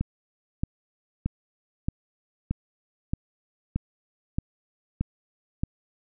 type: click train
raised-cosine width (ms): 5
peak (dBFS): -13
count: 10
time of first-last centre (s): 0.01-5.635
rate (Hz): 1.6
effects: none